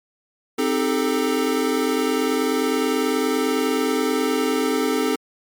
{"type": "chord", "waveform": "square", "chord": "A half-diminished seventh", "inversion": "first", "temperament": "equal with one note detuned", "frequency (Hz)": [261.6, 311.1, 399.8, 440], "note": ["C4", "Eb4", "G4", "A4"], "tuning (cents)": [0, 0, 34, 0], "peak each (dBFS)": [-24, -26, -27, -24], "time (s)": [0.58, 5.16], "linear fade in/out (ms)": 10, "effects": ["MP3 96 kbps"]}